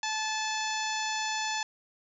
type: harmonic tone with a mistuned harmonic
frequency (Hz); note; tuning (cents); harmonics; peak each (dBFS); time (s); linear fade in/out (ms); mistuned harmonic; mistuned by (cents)
869; A5; -22; 1 / 2 / 3 / 4 / 5 / 6 / 7 / 8; -33 / -36 / -38 / -39 / -40 / -41 / -41 / -42; 0.03-1.63; 2; 8; +22
effects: none